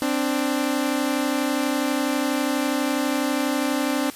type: tone pair together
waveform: sawtooth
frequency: 261.6 / 293.8 Hz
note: C4 / D4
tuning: 0 / +1 cents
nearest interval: major second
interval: 201 cents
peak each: -20 dBFS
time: 0.02-4.1 s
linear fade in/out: 0 ms
effects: white hiss -41 dBFS RMS until 4.15 s + resampled to 32000 Hz

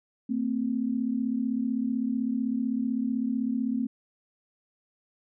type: tone pair together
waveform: sine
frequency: 225.8 / 261.6 Hz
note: A3 / C4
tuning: +45 / 0 cents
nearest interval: minor third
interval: 255 cents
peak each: -28 dBFS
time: 0.29-3.87 s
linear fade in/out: 10 ms
effects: none

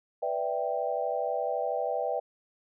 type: chord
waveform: sine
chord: E minor seventh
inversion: second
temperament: equal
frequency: 493.9 / 587.3 / 659.3 / 784 Hz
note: B4 / D5 / E5 / G5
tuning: 0 / 0 / 0 / 0 cents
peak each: -33 dBFS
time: 0.22-2.2 s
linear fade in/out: 10 ms
effects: none

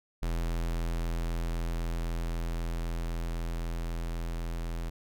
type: tone with level ramp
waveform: square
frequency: 41.93 Hz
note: E1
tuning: 30 cents sharp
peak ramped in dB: -29 to -33 dBFS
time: 0.22-4.9 s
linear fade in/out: 10 ms
effects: none

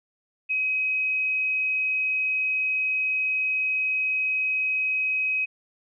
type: tone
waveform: sine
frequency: 2534 Hz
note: D#7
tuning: 31 cents sharp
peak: -22 dBFS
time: 0.49-5.46 s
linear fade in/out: 20 ms
effects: none

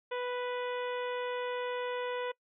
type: harmonic tone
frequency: 493.9 Hz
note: B4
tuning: in tune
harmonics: 1 / 2 / 3 / 4 / 5 / 6 / 7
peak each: -34 / -40 / -44 / -46 / -48 / -50 / -51 dBFS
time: 0.11-2.32 s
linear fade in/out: 10 ms
effects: noise-tail reverb RT60 0.1 s tail -23 dB re dry

